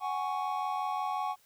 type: chord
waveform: triangle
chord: F# suspended second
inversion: none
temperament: equal with one note detuned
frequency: 745.1 / 830.6 / 1108.7 Hz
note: F#5 / G#5 / C#6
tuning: +12 / 0 / 0 cents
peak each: -33 dBFS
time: 0-1.36 s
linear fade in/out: 50 ms
effects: white hiss -65 dBFS RMS until 1.45 s